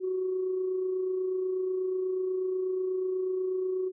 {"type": "tone with amplitude modulation", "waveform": "sine", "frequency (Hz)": 372.2, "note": "F#4", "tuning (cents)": 10, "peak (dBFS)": -25, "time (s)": [0, 3.92], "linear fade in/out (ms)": 50, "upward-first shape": "sine", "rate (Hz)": 28.2, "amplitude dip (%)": 35, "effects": ["tanh soft clip ceiling -21 dBFS"]}